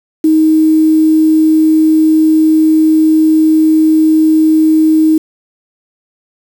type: tone with quantisation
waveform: sine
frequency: 314.5 Hz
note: D#4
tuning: 19 cents sharp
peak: -5 dBFS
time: 0.24-5.18 s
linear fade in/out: 5 ms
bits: 5
effects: none